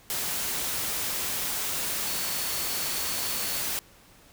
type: tone in noise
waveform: sine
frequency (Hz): 4435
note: C#8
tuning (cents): 0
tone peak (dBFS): -39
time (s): 2.07-3.61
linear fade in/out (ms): 0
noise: white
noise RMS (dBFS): -30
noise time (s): 0.1-3.79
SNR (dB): -12
effects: pink hiss -55 dBFS RMS until 4.32 s